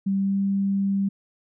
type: tone with pitch glide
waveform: sine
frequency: 195.2 to 196.9 Hz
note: G3 to G3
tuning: -7 to +8 cents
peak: -20 dBFS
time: 0.06-1.09 s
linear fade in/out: 10 ms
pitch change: +15 cents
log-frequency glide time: 0.17-0.38 s
effects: none